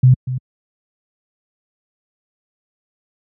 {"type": "tone with echo", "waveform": "sine", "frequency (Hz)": 127.8, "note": "C3", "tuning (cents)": -40, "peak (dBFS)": -5, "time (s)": [0.03, 0.14], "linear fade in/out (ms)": 5, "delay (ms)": 240, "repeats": 1, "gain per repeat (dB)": -13, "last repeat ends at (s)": 0.38, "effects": ["high-pass 80 Hz 12 dB/octave"]}